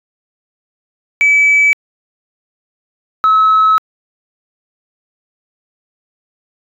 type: tone pair in turn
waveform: sine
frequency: 2296 / 1291.4 Hz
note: D7 / E6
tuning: -40 / -36 cents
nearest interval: minor seventh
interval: 996 cents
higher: first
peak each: -5 dBFS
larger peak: neither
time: 1.21-1.73 / 3.24-3.78 s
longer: second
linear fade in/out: 0 ms
effects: tanh soft clip ceiling -4 dBFS